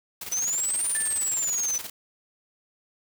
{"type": "noise with tremolo", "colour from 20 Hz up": "white", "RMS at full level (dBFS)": -35, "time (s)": [0.21, 1.9], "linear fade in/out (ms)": 5, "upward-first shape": "square", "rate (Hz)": 19, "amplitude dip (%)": 60}
{"type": "exponential two-way sweep", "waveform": "sine", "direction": "up then down", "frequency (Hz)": [5980, 9400, 5980], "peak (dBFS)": -24, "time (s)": [0.32, 1.78], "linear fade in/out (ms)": 2, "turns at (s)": 0.89}
{"type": "tone with exponential decay", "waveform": "sine", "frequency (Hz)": 1760, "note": "A6", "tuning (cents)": 0, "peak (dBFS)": -30, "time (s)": [0.95, 1.46], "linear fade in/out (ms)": 1, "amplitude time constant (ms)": 110}
{"effects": []}